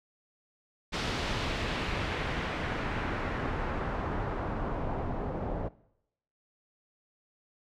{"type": "noise with low-pass filter sweep", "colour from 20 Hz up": "pink", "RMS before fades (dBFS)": -33, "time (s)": [0.92, 5.69], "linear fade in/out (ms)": 20, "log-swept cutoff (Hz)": [4300, 680], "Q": 1.1, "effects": ["noise-tail reverb RT60 0.8 s tail -21 dB re dry"]}